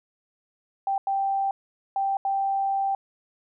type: tone bursts at uneven times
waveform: sine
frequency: 784 Hz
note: G5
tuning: in tune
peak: -22 dBFS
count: 4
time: 0.87-0.98 / 1.07-1.51 / 1.96-2.17 / 2.25-2.95 s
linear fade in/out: 2 ms
effects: none